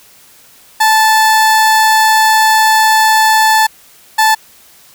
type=tone bursts at uneven times; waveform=30% pulse; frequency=876 Hz; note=A5; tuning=8 cents flat; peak=-4 dBFS; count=2; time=0.8-3.67 / 4.18-4.35 s; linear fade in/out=10 ms; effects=white hiss -43 dBFS RMS until 4.94 s